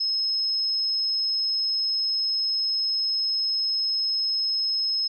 sine tone, 5170 Hz, E8, 34 cents flat, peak -22 dBFS, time 0-5.08 s, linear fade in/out 10 ms, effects none

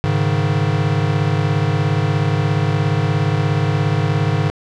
square chord, Ab suspended fourth, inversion none, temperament equal, 103.83 / 138.59 / 155.56 Hz, Ab2 / Db3 / Eb3, 0 / 0 / 0 cents, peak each -20 dBFS, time 0.04-4.5 s, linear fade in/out 0 ms, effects low-pass 4000 Hz 12 dB/octave

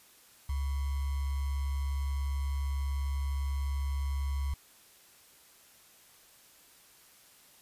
sine tone with sample-and-hold, 69.3 Hz, C#2, in tune, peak -29 dBFS, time 0.49-4.54 s, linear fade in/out 5 ms, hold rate 1050 Hz, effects white hiss -59 dBFS RMS until 7.61 s + resampled to 32000 Hz

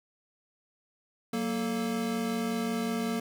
square tone cluster, 187.3 / 232.7 / 439.1 Hz, F#3 / A#3 / A4, +21 / -3 / -4 cents, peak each -37 / -31 / -37 dBFS, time 1.33-3.2 s, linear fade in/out 5 ms, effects none

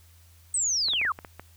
sine linear sweep, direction down, 8372 to 1034 Hz, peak -23 dBFS, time 0.54-1.12 s, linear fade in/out 2 ms
clicks, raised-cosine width 0.5 ms, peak -24 dBFS, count 7, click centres 0.885 / 0.935 / 1.015 / 1.051 / 1.189 / 1.248 / 1.396 s
effects added 84 Hz sine -53 dBFS peak until 1.56 s + white hiss -60 dBFS RMS until 1.56 s

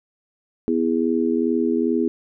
harmonic tone, 82.41 Hz, E2, in tune, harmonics 3 / 4 / 5, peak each -21 / -22 / -23 dBFS, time 0.68-2.08 s, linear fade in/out 0 ms, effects none

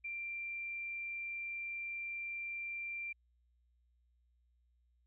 sine tone, 2365 Hz, D7, 12 cents sharp, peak -39 dBFS, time 0.04-3.13 s, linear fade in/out 10 ms, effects added 60 Hz sine -70 dBFS peak until 5.06 s

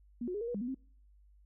sine tone with pitch steps, 239.3 / 362.7 / 414.6 / 465.5 / 483.8 / 201.4 / 243.6 / 264.3 Hz, A#3 / F#4 / G#4 / A#4 / B4 / G3 / B3 / C4, +46 / -34 / -3 / -2 / -36 / +47 / -24 / +18 cents, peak -34 dBFS, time 0.21-0.746 s, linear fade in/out 5 ms, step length 67 ms, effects noise-tail reverb RT60 0.5 s tail -26 dB re dry + added 50 Hz sine -59 dBFS peak until 1.45 s

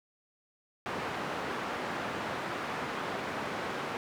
white band-pass noise, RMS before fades -36 dBFS, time 0.86-3.97 s, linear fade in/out 0 ms, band 130 to 1400 Hz, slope 12 dB/octave, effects none

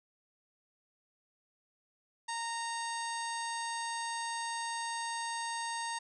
harmonic tone, 925 Hz, A#5, 14 cents flat, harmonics 1 / 2 / 3 / 4 / 5 / 6 / 7 / 9 / 10, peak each -37 / -42 / -50 / -47 / -46 / -53 / -48 / -45 / -56 dBFS, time 2.28-5.99 s, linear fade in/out 10 ms, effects none

